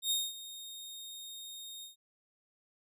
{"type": "tone with ADSR envelope", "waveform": "sawtooth", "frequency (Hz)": 3703, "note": "A#7", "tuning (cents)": -12, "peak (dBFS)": -25, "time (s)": [0.02, 1.96], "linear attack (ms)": 86, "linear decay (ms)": 220, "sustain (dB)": -16, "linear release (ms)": 130, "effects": []}